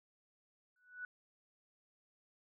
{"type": "tone with exponential growth", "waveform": "sine", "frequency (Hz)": 1480, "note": "F#6", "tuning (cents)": 0, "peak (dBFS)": -39, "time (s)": [0.76, 1.05], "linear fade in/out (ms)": 2, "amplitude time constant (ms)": 63, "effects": []}